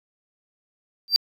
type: tone with exponential growth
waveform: triangle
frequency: 4699 Hz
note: D8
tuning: in tune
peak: -6 dBFS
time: 1.08-1.16 s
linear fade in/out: 0 ms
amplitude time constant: 17 ms
effects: tanh soft clip ceiling -8 dBFS